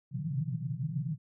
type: band-pass noise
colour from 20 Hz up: white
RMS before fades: -34 dBFS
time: 0.11-1.18 s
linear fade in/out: 50 ms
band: 120 to 170 Hz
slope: 96 dB/octave
effects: none